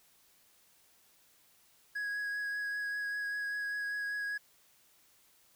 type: tone with vibrato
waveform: triangle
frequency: 1661.2 Hz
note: G#6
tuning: in tune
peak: -32 dBFS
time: 1.95-4.38 s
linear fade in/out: 10 ms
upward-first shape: triangle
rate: 5.1 Hz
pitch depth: 15 cents each way
effects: white hiss -66 dBFS RMS until 5.55 s